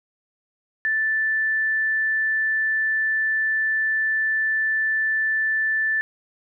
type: tone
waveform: sine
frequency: 1760 Hz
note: A6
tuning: in tune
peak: -19 dBFS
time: 0.85-6.01 s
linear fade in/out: 0 ms
effects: none